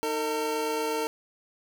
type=tone pair together; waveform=25% pulse; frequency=311.1 / 452.5 Hz; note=D#4 / A4; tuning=0 / +48 cents; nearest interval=tritone; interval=648 cents; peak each=-30 / -24 dBFS; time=0.03-1.07 s; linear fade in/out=0 ms; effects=none